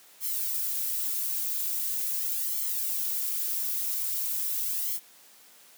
violet noise with flanger, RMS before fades -30 dBFS, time 0.2-5 s, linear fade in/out 50 ms, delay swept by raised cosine 0.93 to 4.23 ms, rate 0.42 Hz, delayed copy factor +0.75, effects white hiss -55 dBFS RMS until 5.77 s + high-pass 200 Hz 12 dB/octave

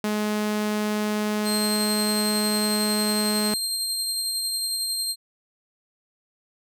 sawtooth tone, 211.2 Hz, G#3, 29 cents sharp, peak -19 dBFS, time 0.04-3.54 s, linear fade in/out 2 ms
25% pulse tone with tremolo, 4186 Hz, C8, in tune, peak -19 dBFS, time 1.44-5.16 s, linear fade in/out 50 ms, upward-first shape sine, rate 11 Hz, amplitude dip 25%
effects none

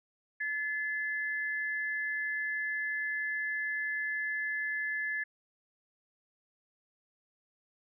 sine tone pair together, 1724.7 / 2051 Hz, A6 / C7, -35 / -35 cents, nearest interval minor third, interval 300 cents, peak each -32 / -38 dBFS, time 0.4-5.24 s, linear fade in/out 10 ms, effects none

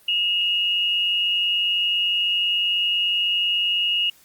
sine tone pair together, 2683 / 2873 Hz, E7 / F7, +30 / +48 cents, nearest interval minor second, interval 118 cents, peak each -28 / -19 dBFS, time 0.08-4.1 s, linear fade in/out 5 ms, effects white hiss -54 dBFS RMS until 4.24 s + Opus 32 kbps

